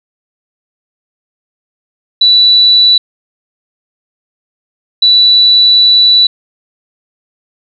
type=tone bursts at uneven times; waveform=sine; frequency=3955 Hz; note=B7; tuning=2 cents sharp; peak=-3 dBFS; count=2; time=2.21-2.98 / 5.02-6.27 s; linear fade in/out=5 ms; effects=none